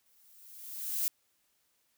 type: noise with exponential growth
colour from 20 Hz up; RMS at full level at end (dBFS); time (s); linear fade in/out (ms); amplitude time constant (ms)
violet; -29; 0.06-1.08; 0; 220
effects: white hiss -74 dBFS RMS until 1.97 s